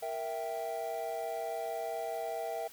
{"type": "chord", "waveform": "triangle", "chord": "E diminished", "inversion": "second", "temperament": "equal", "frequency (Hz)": [466.2, 659.3, 784], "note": ["Bb4", "E5", "G5"], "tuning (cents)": [0, 0, 0], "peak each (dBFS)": [-39, -35, -38], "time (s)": [0.02, 2.68], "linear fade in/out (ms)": 10, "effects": ["white hiss -54 dBFS RMS until 2.72 s"]}